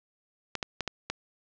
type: clicks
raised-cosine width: 0.2 ms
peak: -13 dBFS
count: 5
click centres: 0.553 / 0.628 / 0.807 / 0.877 / 1.1 s
effects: low-pass 7000 Hz 12 dB/octave